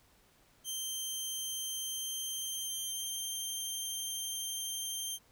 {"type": "tone with pitch glide", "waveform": "15% pulse", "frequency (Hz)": [3136, 3156], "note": ["G7", "G7"], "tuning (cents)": [0, 11], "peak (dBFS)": -29, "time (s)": [0.64, 5.19], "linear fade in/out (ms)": 50, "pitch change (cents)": 11, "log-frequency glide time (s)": [1.78, 3.25], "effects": ["pink hiss -66 dBFS RMS until 5.31 s"]}